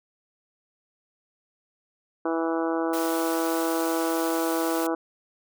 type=harmonic tone; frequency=164.2 Hz; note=E3; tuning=6 cents flat; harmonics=2 / 3 / 4 / 5 / 6 / 7 / 8 / 9; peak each=-26 / -30 / -32 / -34 / -36 / -37 / -38 / -39 dBFS; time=2.25-4.95 s; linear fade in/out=5 ms
type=high-pass noise; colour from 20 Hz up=white; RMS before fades=-36 dBFS; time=2.93-4.87 s; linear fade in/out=5 ms; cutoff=1100 Hz; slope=96 dB/octave
effects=none